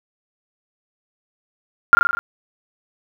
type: tone with echo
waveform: sine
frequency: 1397 Hz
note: F6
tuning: in tune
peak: -3 dBFS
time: 1.93-1.95 s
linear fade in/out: 0 ms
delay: 40 ms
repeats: 6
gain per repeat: -3 dB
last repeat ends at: 2.19 s
effects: none